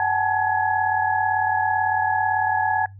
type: tone cluster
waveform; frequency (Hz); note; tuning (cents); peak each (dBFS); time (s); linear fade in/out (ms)
sine; 754 / 841 / 879 / 1679; F#5 / G#5 / A5 / G#6; +32 / +22 / -2 / +18; -24; 0-2.86; 2
effects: noise-tail reverb RT60 0.2 s tail -25 dB re dry + added 98 Hz sine -39 dBFS peak until 2.99 s